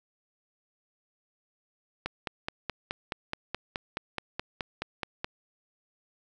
click train, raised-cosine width 0.3 ms, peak -15 dBFS, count 16, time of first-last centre 2.06-5.245 s, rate 4.71 Hz, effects none

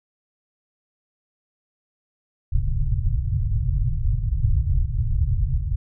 pink low-pass noise, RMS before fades -21 dBFS, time 2.52-5.76 s, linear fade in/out 10 ms, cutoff 140 Hz, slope 96 dB/octave, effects none

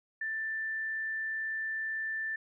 sine tone, 1771 Hz, A6, 11 cents sharp, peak -32 dBFS, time 0.21-2.36 s, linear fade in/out 5 ms, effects none

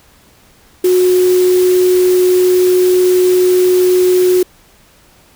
sine tone in noise, 364.9 Hz, F#4, 24 cents flat, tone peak -7 dBFS, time 0.84-4.43 s, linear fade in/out 5 ms, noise white, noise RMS -25 dBFS, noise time 0.84-4.43 s, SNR +15 dB, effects pink hiss -47 dBFS RMS until 5.35 s

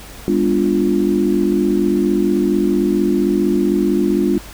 sine chord, G# diminished seventh, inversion none, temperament equal with one note detuned, 202.7 / 246.9 / 293.7 / 349.2 Hz, G#3 / B3 / D4 / F4, -42 / 0 / 0 / 0 cents, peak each -18 / -22 / -18 / -17 dBFS, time 0.28-4.38 s, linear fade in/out 0 ms, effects added 50 Hz sine -37 dBFS peak until 4.53 s + pink hiss -37 dBFS RMS until 4.53 s

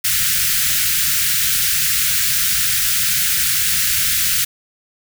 white band-stop noise, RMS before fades -17 dBFS, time 0.04-4.45 s, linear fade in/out 10 ms, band 180 to 1400 Hz, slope 48 dB/octave, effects none

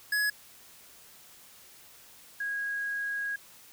square / sine tone pair in turn, 1683 / 1645.5 Hz, G#6 / G#6, +23 / -16 cents, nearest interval unison, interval 39 cents, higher first, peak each -26 / -30 dBFS, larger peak first, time 0.12-0.3 / 2.4-3.36 s, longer second, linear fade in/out 5 ms, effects white hiss -54 dBFS RMS until 3.72 s

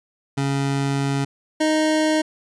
25% pulse tone pair in turn, 138.5 / 310.9 Hz, C#3 / D#4, -1 / -1 cents, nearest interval octave + major second, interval 1400 cents, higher second, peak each -16 / -13 dBFS, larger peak second, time 0.37-1.25 / 1.6-2.22 s, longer first, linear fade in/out 10 ms, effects resampled to 22050 Hz

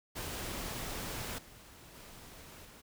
pink noise with level steps, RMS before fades -40 / -55 / -52 / -55 dBFS, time 0.15-2.82 s, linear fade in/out 20 ms, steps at 1.38 / 1.94 / 2.65 s, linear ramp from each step 5 ms, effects none

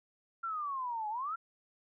sine exponential two-way sweep, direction down then up, 1385 to 830.6 to 1385 Hz, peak -34 dBFS, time 0.43-1.36 s, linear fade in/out 10 ms, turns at 1.09 s, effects none

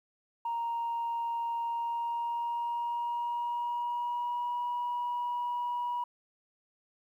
sine tone with pitch glide, 933 to 967.6 Hz, A#5 to B5, +1 to -36 cents, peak -29 dBFS, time 0.45-6.04 s, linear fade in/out 5 ms, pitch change +63 cents, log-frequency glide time 1.63-4.62 s, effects tanh soft clip ceiling -27 dBFS + 11-bit

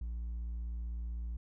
triangle tone with hard clipping, 57.9 Hz, A#1, 11 cents flat, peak -35 dBFS, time 0.01-1.37 s, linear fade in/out 5 ms, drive 1 dB, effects none

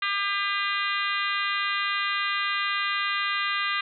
harmonic tone with a mistuned harmonic, 400.4 Hz, G4, 37 cents sharp, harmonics 3 / 4 / 5 / 6 / 7 / 8 / 9 / 10, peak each -29 / -32 / -30 / -34 / -34 / -37 / -37 / -37 dBFS, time 0.02-3.81 s, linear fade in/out 5 ms, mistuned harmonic 6, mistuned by +31 cents, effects none

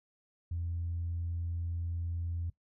sine tone, 85.1 Hz, F2, 44 cents flat, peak -32 dBFS, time 0.51-2.5 s, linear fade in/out 5 ms, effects noise-tail reverb RT60 0.1 s tail -19 dB re dry + tanh soft clip ceiling -28 dBFS

